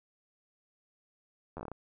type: slowing click train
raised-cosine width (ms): 1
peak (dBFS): -27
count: 8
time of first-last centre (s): 1.57-1.717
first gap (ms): 11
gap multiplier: 1.21
effects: none